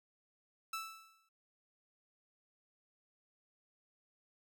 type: tone with exponential decay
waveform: sawtooth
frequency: 1318.5 Hz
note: E6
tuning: in tune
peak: -33 dBFS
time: 0.73-1.29 s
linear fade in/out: 5 ms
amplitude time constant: 120 ms
effects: none